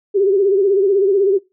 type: tone with vibrato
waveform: sine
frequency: 392 Hz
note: G4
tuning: in tune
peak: -11 dBFS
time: 0.14-1.39 s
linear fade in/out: 20 ms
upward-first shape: sine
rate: 16 Hz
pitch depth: 88 cents each way
effects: noise-tail reverb RT60 0.2 s tail -20 dB re dry